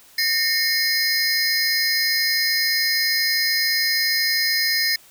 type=tone cluster; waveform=square; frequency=1826 / 2159 / 4170 / 5020 Hz; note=A#6 / C#7 / C8 / D#8; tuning=-36 / -46 / -7 / +15 cents; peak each=-24 / -27 / -27 / -22 dBFS; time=0.18-4.96 s; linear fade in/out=5 ms; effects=white hiss -50 dBFS RMS until 5.1 s

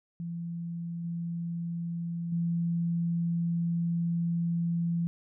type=tone with level steps; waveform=sine; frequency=169.6 Hz; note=E3; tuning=50 cents sharp; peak=-33 / -31 / -26 dBFS; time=0.2-5.07 s; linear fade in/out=0 ms; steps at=1.04 / 2.32 s; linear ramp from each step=5 ms; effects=none

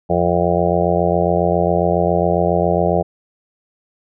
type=harmonic tone; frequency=87.31 Hz; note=F2; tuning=in tune; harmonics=1 / 2 / 4 / 5 / 6 / 7 / 8 / 9; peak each=-24 / -20 / -23 / -21 / -22 / -20 / -21 / -24 dBFS; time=0.09-3.03 s; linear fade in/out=20 ms; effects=none

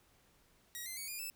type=tone with pitch steps; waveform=5% pulse; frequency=1904 / 2064 / 2238 / 2427 / 2631 Hz; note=A#6 / C7 / C#7 / D#7 / E7; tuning=+36 / -24 / +16 / -44 / -4 cents; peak=-32 dBFS; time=0.75-1.3 s; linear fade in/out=0 ms; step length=110 ms; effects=pink hiss -69 dBFS RMS until 1.35 s

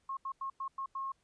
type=tone bursts at uneven times; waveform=sine; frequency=1080 Hz; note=C#6; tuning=45 cents flat; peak=-35 dBFS; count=6; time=0.09-0.17 / 0.25-0.32 / 0.41-0.5 / 0.6-0.68 / 0.78-0.86 / 0.95-1.12 s; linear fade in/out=5 ms; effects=pink hiss -75 dBFS RMS until 1.23 s + resampled to 22050 Hz

